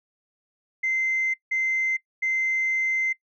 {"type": "tone bursts at uneven times", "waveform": "sine", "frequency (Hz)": 2075, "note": "C7", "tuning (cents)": -15, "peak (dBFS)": -21, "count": 3, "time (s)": [[0.83, 1.34], [1.51, 1.97], [2.22, 3.13]], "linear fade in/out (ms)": 10, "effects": ["noise-tail reverb RT60 0.1 s tail -22 dB re dry", "tanh soft clip ceiling -17 dBFS"]}